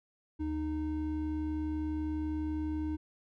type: tone pair together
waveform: triangle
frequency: 76 / 308 Hz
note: D#2 / D#4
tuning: -40 / -17 cents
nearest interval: 2 octaves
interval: 2423 cents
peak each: -35 / -31 dBFS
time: 0.39-2.97 s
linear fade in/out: 20 ms
effects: none